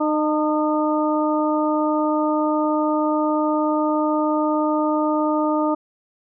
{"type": "harmonic tone with a mistuned harmonic", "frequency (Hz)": 305.6, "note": "D#4", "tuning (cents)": -31, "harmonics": [1, 2, 3, 4], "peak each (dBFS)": [-20, -23, -25, -26], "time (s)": [0, 5.75], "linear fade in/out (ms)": 10, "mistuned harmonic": 3, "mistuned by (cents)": -23, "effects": []}